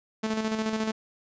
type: tone with tremolo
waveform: sawtooth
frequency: 219.1 Hz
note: A3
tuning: 7 cents flat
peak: -21 dBFS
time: 0.23-0.92 s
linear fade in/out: 10 ms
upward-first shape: square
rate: 14 Hz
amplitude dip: 45%
effects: resampled to 16000 Hz